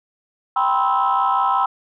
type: chord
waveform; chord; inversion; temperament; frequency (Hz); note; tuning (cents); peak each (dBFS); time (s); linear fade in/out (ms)
sine; C major seventh; second; just; 784.9 / 981.1 / 1046.5 / 1308.1; G5 / B5 / C6 / E6; +2 / -12 / 0 / -14; -20; 0.56-1.66; 5
effects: tanh soft clip ceiling -8 dBFS